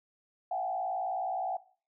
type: tone with frequency modulation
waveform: sine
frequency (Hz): 751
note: F#5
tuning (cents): +26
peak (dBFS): -30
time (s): 0.51-1.57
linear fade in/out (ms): 5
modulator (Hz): 59.4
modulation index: 1.1
effects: noise-tail reverb RT60 0.4 s tail -18 dB re dry